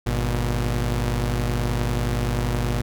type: tone pair together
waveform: sawtooth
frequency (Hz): 50.45 / 120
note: G#1 / B2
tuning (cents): -49 / -49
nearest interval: octave + minor third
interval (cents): 1500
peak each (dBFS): -20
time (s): 0.06-2.82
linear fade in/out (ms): 10
effects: none